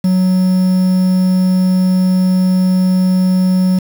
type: tone with quantisation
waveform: triangle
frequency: 185 Hz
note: F#3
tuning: in tune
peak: -7 dBFS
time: 0.04-3.79 s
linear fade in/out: 5 ms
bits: 5
effects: none